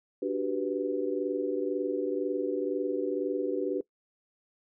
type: chord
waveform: sine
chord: G major seventh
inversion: second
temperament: equal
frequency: 293.7 / 370 / 392 / 493.9 Hz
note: D4 / F#4 / G4 / B4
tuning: 0 / 0 / 0 / 0 cents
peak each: -33 dBFS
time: 0.22-3.81 s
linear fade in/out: 5 ms
effects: noise-tail reverb RT60 0.1 s tail -21 dB re dry